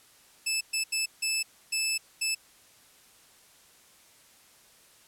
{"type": "tone bursts at uneven times", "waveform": "15% pulse", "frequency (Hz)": 2625, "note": "E7", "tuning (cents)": -8, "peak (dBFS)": -19, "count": 6, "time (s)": [[0.46, 0.61], [0.73, 0.84], [0.92, 1.06], [1.22, 1.43], [1.72, 1.98], [2.21, 2.35]], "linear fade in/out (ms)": 10, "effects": ["white hiss -58 dBFS RMS until 5.07 s", "low-pass 12000 Hz 12 dB/octave"]}